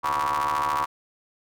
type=ring-modulated tone; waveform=35% pulse; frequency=72.9 Hz; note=D2; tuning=12 cents flat; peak=-18 dBFS; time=0.03-0.86 s; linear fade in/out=20 ms; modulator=1050 Hz; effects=none